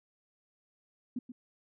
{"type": "tone with echo", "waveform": "sine", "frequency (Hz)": 246.9, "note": "B3", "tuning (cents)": 0, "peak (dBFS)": -32, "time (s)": [1.16, 1.19], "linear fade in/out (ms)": 5, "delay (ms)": 130, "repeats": 1, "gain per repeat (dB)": -10, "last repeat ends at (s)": 1.32, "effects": []}